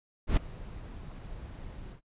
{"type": "noise with ADSR envelope", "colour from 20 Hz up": "brown", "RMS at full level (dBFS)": -22, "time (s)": [0.27, 2.01], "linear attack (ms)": 100, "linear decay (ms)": 7, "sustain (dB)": -21, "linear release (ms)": 100, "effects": ["noise-tail reverb RT60 0.1 s tail -24 dB re dry", "resampled to 8000 Hz"]}